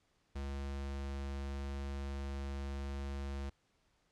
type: tone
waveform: square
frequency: 69.2 Hz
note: C#2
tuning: 2 cents flat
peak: -39 dBFS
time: 0.35-3.5 s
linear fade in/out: 10 ms
effects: pink hiss -75 dBFS RMS until 4.11 s + low-pass 7000 Hz 12 dB/octave